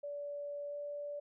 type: tone with pitch glide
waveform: sine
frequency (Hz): 577 to 580.7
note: D5 to D5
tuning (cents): -31 to -20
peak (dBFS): -39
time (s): 0.03-1.2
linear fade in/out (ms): 10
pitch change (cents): +11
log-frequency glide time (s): 0.68-0.75
effects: none